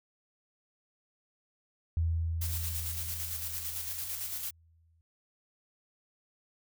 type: tone with exponential decay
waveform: sine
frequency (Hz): 82.41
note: E2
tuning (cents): 0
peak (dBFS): -25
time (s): 1.97-5.01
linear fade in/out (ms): 0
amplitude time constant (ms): 660
type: noise with tremolo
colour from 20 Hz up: blue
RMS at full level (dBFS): -36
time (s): 2.41-4.51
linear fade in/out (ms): 10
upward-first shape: square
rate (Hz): 8.9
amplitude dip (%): 35
effects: none